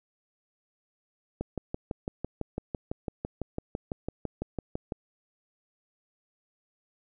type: click train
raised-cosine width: 2 ms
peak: -18 dBFS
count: 22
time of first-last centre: 1.41-4.922 s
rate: 5.98 Hz
effects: none